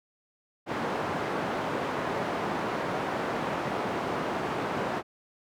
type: band-pass noise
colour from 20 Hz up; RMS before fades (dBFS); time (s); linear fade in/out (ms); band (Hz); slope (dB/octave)
white; -31; 0.66-5.03; 50; 140 to 980; 12
effects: none